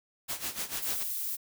white noise with tremolo, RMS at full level -33 dBFS, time 0.28-1.04 s, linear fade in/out 20 ms, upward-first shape sine, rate 6.8 Hz, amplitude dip 80%
violet noise, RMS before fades -34 dBFS, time 0.81-1.37 s, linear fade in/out 20 ms
effects none

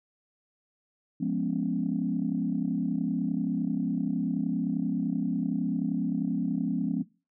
sine chord, C# dominant seventh, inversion first, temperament equal, 174.61 / 207.7 / 246.9 / 277.2 Hz, E#3 / G#3 / B3 / C#4, 0 / 0 / 0 / 0 cents, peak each -31 dBFS, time 1.2-7.03 s, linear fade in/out 10 ms, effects noise-tail reverb RT60 0.3 s tail -18 dB re dry + tanh soft clip ceiling -16 dBFS

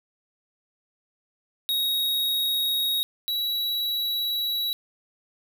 square tone pair in turn, 3773 / 3906 Hz, A#7 / B7, +20 / -20 cents, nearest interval minor second, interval 60 cents, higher second, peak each -23 / -25 dBFS, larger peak first, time 1.69-3.03 / 3.28-4.73 s, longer second, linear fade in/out 0 ms, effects none

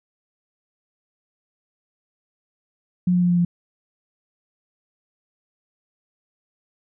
sine tone with pitch steps, 179.6 / 178.15 / 176.72 / 175.3 / 173.88 Hz, F3 / F3 / F3 / F3 / F3, +49 / +35 / +21 / +7 / -7 cents, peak -15 dBFS, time 3.07-3.45 s, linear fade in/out 5 ms, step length 76 ms, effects none

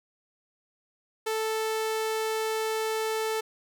sawtooth tone, 440 Hz, A4, in tune, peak -23 dBFS, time 1.26-3.41 s, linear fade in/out 10 ms, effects none

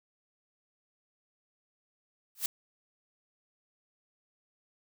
blue noise with exponential growth, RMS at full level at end -25 dBFS, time 2.35-2.46 s, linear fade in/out 2 ms, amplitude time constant 23 ms, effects none

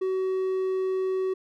triangle tone, 376.8 Hz, F#4, 32 cents sharp, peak -22 dBFS, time 0.01-1.34 s, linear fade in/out 10 ms, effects none

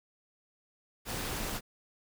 pink noise with amplitude modulation, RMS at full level -33 dBFS, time 1.05-1.61 s, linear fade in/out 50 ms, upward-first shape sine, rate 248 Hz, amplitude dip 65%, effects none

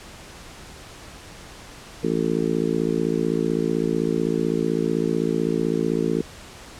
harmonic tone, 55.8 Hz, A1, 25 cents sharp, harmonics 3 / 4 / 5 / 6 / 7 / 8, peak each -27 / -27 / -27 / -27 / -27 / -27 dBFS, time 2.03-6.22 s, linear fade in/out 10 ms, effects pink hiss -42 dBFS RMS until 6.79 s + low-pass 9000 Hz 12 dB/octave

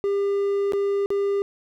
triangle tone with dropouts, 400 Hz, G4, 35 cents sharp, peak -18 dBFS, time 0.04-1.42 s, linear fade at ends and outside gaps 0 ms, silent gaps 0.722-0.734 / 1.06-1.104 s, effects none

